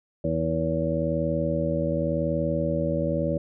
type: harmonic tone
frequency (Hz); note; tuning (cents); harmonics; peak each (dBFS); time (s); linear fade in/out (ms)
80.9; E2; -32; 1 / 2 / 3 / 4 / 6 / 7; -33 / -28 / -32 / -31 / -32 / -27; 0.24-3.38; 5
effects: none